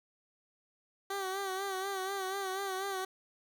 15% pulse tone with vibrato, 385.8 Hz, G4, 28 cents flat, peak -28 dBFS, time 1.1-3.05 s, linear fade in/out 5 ms, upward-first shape sine, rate 4.1 Hz, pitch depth 57 cents each way, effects none

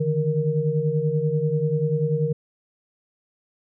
sine tone cluster, 147.3 / 157.6 / 468.2 Hz, D3 / D#3 / A#4, +6 / +23 / +8 cents, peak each -24 dBFS, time 0-2.33 s, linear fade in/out 10 ms, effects none

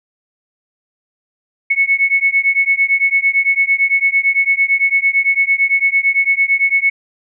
sine beating tone pair, 2200 / 2208.9 Hz, C#7 / C#7, -14 / -7 cents, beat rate 8.9 Hz, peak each -14 dBFS, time 1.7-6.9 s, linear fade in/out 10 ms, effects none

